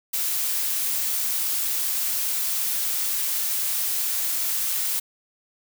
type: noise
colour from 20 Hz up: blue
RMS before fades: -25 dBFS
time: 0.13-5 s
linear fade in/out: 10 ms
effects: none